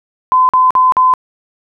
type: tone bursts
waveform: sine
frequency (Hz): 1021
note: C6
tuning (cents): -43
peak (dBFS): -6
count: 4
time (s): 0.32-1.138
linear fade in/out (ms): 0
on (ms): 170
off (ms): 46
effects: none